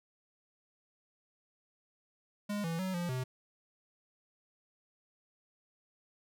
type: tone with pitch steps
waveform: square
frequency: 205.9 / 165.7 / 187.5 / 174.3 / 128.2 Hz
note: G#3 / E3 / F#3 / F3 / C3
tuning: -15 / +9 / +23 / -3 / -35 cents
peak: -34 dBFS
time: 2.49-3.24 s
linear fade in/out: 10 ms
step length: 150 ms
effects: none